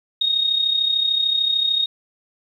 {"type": "tone with amplitude modulation", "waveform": "sine", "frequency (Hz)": 3727, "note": "A#7", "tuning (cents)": -1, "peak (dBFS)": -14, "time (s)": [0.21, 1.86], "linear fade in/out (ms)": 5, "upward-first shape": "sine", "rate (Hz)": 33.4, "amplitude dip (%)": 60, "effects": ["9-bit"]}